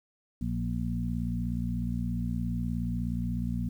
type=harmonic tone with a mistuned harmonic; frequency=59.4 Hz; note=A#1; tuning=33 cents sharp; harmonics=1 / 2 / 3 / 4; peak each=-34 / -34 / -34 / -34 dBFS; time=0.41-3.69 s; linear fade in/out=5 ms; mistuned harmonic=4; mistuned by=-19 cents; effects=10-bit